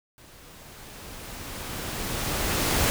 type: noise with level ramp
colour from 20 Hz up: pink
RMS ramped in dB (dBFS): -51 to -22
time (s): 0.18-2.9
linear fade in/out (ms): 0
effects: none